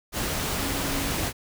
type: tone in noise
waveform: sine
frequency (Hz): 277.2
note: C#4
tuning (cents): 0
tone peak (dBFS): -33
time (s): 0.55-1.14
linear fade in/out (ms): 50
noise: pink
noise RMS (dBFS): -28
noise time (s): 0.12-1.33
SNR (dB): -8
effects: none